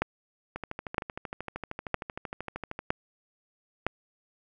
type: two click trains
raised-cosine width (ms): 0.5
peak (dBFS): -20 / -10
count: 30 / 5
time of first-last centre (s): 0.56-2.791 / 0.02-3.866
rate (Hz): 13 / 1.04
effects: none